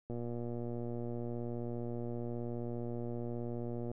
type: click train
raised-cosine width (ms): 2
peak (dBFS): -28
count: 455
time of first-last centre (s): 0.1-3.915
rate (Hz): 119
effects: none